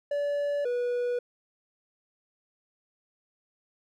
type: tone pair in turn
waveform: triangle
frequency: 576 / 487.4 Hz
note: D5 / B4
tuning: -34 / -23 cents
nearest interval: minor third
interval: 289 cents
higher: first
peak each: -24 dBFS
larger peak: neither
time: 0.11-0.65 / 0.65-1.19 s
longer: neither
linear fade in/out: 5 ms
effects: none